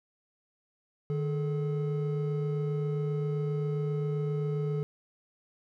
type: tone pair together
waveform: triangle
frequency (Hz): 151.88 / 428.1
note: D#3 / A4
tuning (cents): -41 / -47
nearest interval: octave + tritone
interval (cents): 1794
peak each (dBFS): -27 / -32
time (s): 1.1-4.83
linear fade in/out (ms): 0
effects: none